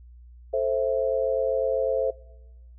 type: chord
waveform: sine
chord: A minor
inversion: none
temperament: just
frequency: 440 / 528 / 660 Hz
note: A4 / C5 / E5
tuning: 0 / +16 / +2 cents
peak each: -28 / -24 / -28 dBFS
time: 0.53-2.11 s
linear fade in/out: 10 ms
effects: noise-tail reverb RT60 1.0 s tail -22 dB re dry + added 60 Hz sine -45 dBFS peak until 2.78 s